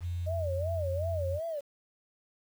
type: tone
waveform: sine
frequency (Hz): 87.31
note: F2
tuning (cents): 0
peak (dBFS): -31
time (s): 0-1.4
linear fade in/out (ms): 50
type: tone with vibrato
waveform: sine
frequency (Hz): 601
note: D5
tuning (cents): +40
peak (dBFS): -32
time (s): 0.26-1.61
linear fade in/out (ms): 20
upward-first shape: sine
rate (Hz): 2.7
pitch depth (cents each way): 190
effects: 9-bit